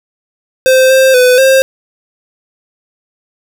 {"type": "tone with pitch steps", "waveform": "square", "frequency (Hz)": [520, 527, 501, 531], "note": ["C5", "C5", "B4", "C5"], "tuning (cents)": [-11, 12, 25, 25], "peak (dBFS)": -5, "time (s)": [0.66, 1.62], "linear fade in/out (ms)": 0, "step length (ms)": 240, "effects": []}